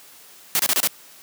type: noise bursts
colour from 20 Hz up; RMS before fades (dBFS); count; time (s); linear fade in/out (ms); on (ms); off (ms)
white; -19; 5; 0.55-0.873; 0; 43; 27
effects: white hiss -47 dBFS RMS until 1.22 s + high-pass 150 Hz 12 dB/octave